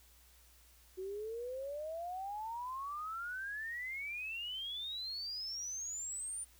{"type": "exponential sweep", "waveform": "sine", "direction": "up", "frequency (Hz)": [368, 9397], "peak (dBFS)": -39, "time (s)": [0.97, 6.45], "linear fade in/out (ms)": 20, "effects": ["added 60 Hz sine -64 dBFS peak until 6.59 s", "white hiss -65 dBFS RMS until 6.59 s"]}